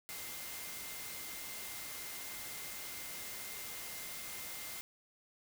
sine tone in noise, 2093 Hz, C7, in tune, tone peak -53 dBFS, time 0.09-4.81 s, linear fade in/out 0 ms, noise white, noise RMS -45 dBFS, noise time 0.09-4.81 s, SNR -11 dB, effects none

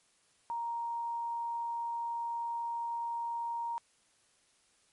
sine tone, 935 Hz, A#5, 5 cents sharp, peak -33 dBFS, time 0.5-3.78 s, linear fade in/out 0 ms, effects white hiss -69 dBFS RMS until 4.92 s + MP3 48 kbps

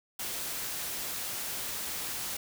white noise, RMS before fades -36 dBFS, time 0.19-2.37 s, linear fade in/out 5 ms, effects none

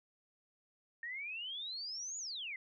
sine exponential two-way sweep, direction up then down, 1821 to 6960 to 1993 Hz, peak -40 dBFS, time 1.03-2.56 s, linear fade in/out 2 ms, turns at 2.18 s, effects none

